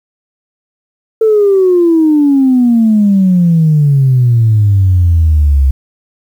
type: exponential sweep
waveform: sine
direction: down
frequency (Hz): 448.4 to 65.8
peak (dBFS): -4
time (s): 1.21-5.71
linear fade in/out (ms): 5
effects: tanh soft clip ceiling -1 dBFS + 7-bit